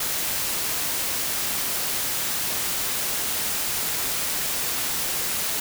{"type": "noise", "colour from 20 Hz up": "white", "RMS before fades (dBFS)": -26, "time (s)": [0, 5.6], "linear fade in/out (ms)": 5, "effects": []}